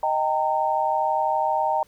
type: chord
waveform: sine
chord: Eb major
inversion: none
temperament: equal with one note detuned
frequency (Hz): 622.3 / 784 / 916.3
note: Eb5 / G5 / Bb5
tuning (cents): 0 / 0 / -30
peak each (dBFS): -26 / -24 / -23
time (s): 0.03-1.83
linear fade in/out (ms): 2
effects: pink hiss -59 dBFS RMS until 1.87 s